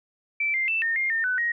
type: tone with pitch steps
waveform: sine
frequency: 2327 / 2097 / 2658 / 1828 / 2118 / 1815 / 1501 / 1883 Hz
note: D7 / C7 / E7 / A#6 / C7 / A#6 / F#6 / A#6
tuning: -17 / +3 / +14 / -34 / +21 / -47 / +24 / +17 cents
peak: -22 dBFS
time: 0.4-1.52 s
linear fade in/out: 5 ms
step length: 140 ms
effects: none